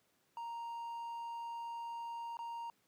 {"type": "tone with dropouts", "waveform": "triangle", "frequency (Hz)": 932.3, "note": "A#5", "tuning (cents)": 0, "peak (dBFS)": -39, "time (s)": [0.37, 2.7], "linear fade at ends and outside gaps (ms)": 1, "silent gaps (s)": [2.37, 2.39], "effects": ["pink hiss -75 dBFS RMS until 2.87 s", "high-pass 150 Hz 12 dB/octave"]}